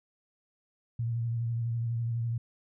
sine tone with vibrato, 116.54 Hz, A#2, in tune, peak -28 dBFS, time 0.99-2.38 s, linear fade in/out 5 ms, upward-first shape sine, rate 12 Hz, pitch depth 33 cents each way, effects none

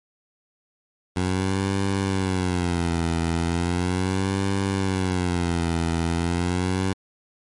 15% pulse tone with vibrato, 90.2 Hz, F#2, 44 cents flat, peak -15 dBFS, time 1.16-6.93 s, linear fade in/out 5 ms, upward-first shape sine, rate 0.37 Hz, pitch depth 140 cents each way, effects MP3 48 kbps

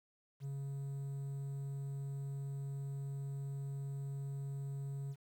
triangle tone with quantisation, 138.59 Hz, C#3, in tune, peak -37 dBFS, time 0.4-5.16 s, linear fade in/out 50 ms, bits 11, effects none

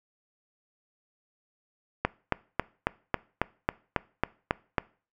click train, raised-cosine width 0.5 ms, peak -8 dBFS, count 11, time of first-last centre 2.05-4.782 s, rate 3.66 Hz, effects noise-tail reverb RT60 0.4 s tail -22 dB re dry

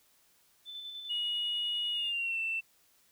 sine tone with tremolo, 3520 Hz, A7, in tune, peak -39 dBFS, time 0.65-2.13 s, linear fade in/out 50 ms, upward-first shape square, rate 10 Hz, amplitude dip 30%
sine tone with pitch glide, 2900 to 2675 Hz, F#7 to E7, -35 to +25 cents, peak -30 dBFS, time 1.09-2.61 s, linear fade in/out 20 ms, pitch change -140 cents, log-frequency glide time 1.92-2.39 s
effects tanh soft clip ceiling -24 dBFS + white hiss -67 dBFS RMS until 3.11 s

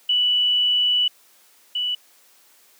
sine tone pair in turn, 2960 / 2960 Hz, F#7 / F#7, 0 / 0 cents, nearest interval unison, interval 0 cents, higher neither, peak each -16 / -21 dBFS, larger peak first, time 0.09-1.08 / 1.75-1.95 s, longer first, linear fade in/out 5 ms, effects white hiss -55 dBFS RMS until 2.79 s + high-pass 300 Hz 12 dB/octave

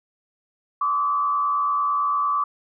sine tone with frequency modulation, 1150 Hz, D6, 37 cents flat, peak -19 dBFS, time 0.81-2.44 s, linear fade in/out 5 ms, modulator 91.1 Hz, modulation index 0.7, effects none

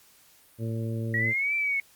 harmonic tone, 113.4 Hz, A#2, 47 cents flat, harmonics 1 / 2 / 3 / 4 / 5, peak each -29 / -35 / -39 / -41 / -43 dBFS, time 0.58-1.34 s, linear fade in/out 50 ms
sine linear two-way sweep, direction up then down, 1895 to 2349 to 2188 Hz, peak -24 dBFS, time 1.14-1.8 s, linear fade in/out 2 ms, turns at 1.55 s
effects white hiss -58 dBFS RMS until 1.95 s + Opus 48 kbps

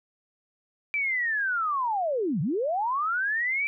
sine linear two-way sweep, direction down then up, 2346 to 130.81 to 2346 Hz, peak -24 dBFS, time 0.94-3.67 s, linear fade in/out 0 ms, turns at 2.41 s, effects none

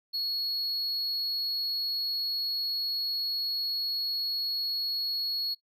triangle tone, 4342 Hz, C#8, 37 cents flat, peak -27 dBFS, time 0.13-5.55 s, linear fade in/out 20 ms, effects noise-tail reverb RT60 0.1 s tail -17 dB re dry

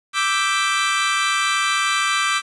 25% pulse chord, E minor seventh, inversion third, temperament equal, 1174.7 / 1318.5 / 1568 / 1975.5 Hz, D6 / E6 / G6 / B6, 0 / 0 / 0 / 0 cents, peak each -17 / -22 / -19 / -23 dBFS, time 0.13-2.42 s, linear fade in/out 50 ms, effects resampled to 22050 Hz + 8-bit

